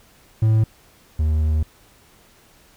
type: tone pair in turn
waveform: triangle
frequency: 110 / 77.51 Hz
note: A2 / D#2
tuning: 0 / -6 cents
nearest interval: tritone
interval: 606 cents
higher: first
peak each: -11 / -14 dBFS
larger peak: first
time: 0.42-0.64 / 1.19-1.63 s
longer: second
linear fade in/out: 5 ms
effects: pink hiss -53 dBFS RMS until 2.76 s